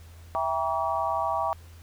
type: chord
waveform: sine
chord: E diminished seventh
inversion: none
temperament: just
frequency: 659.3 / 791.1 / 949.3 / 1139.2 Hz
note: E5 / G5 / Bb5 / Db6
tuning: 0 / +16 / +31 / +47 cents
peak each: -30 dBFS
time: 0.35-1.53 s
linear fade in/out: 0 ms
effects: added 83 Hz sine -45 dBFS peak until 1.82 s + pink hiss -56 dBFS RMS until 1.82 s